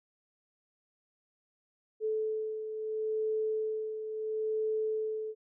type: beating tone pair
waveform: sine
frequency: 435.1 / 435.84 Hz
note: A4 / A4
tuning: -19 / -16 cents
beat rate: 0.74 Hz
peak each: -31 / -39 dBFS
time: 2-5.35 s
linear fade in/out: 50 ms
effects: none